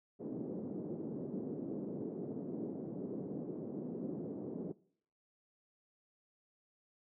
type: band-pass noise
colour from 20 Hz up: white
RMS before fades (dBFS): -42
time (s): 0.19-4.73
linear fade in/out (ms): 20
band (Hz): 160 to 390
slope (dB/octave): 24
effects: noise-tail reverb RT60 0.6 s tail -22 dB re dry